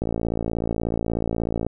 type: click train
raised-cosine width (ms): 2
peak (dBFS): -11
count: 94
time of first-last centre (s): 0.02-1.666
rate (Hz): 56.5
effects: none